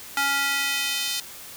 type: tone with high-pass filter sweep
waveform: square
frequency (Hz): 279.1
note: C#4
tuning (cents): +12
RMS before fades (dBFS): -25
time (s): 0.17-1.2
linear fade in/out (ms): 2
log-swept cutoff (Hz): 1200 to 3800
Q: 1.4
effects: white hiss -41 dBFS RMS until 1.56 s